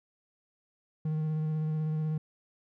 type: tone with vibrato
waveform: triangle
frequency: 155.56 Hz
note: D#3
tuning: in tune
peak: -26 dBFS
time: 1.05-2.18 s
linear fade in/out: 5 ms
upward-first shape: square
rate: 16 Hz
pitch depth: 13 cents each way
effects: none